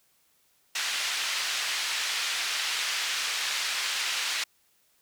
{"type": "band-pass noise", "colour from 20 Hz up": "pink", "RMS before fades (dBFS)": -30, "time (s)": [0.75, 4.44], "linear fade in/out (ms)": 5, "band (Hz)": [2000, 5700], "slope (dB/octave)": 12, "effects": ["white hiss -67 dBFS RMS until 5.01 s"]}